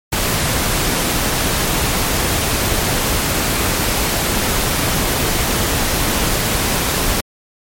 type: noise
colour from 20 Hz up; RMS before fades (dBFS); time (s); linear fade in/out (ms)
pink; -17; 0.12-7.21; 10
effects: MP3 64 kbps